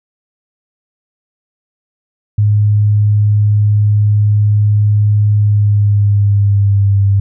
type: tone with pitch glide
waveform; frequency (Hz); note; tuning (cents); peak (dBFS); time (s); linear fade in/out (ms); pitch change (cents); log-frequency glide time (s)
sine; 104.5 to 99.21; G#2 to G2; +11 to +21; -7; 2.38-7.2; 5; -90; 5.34-7.04
effects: none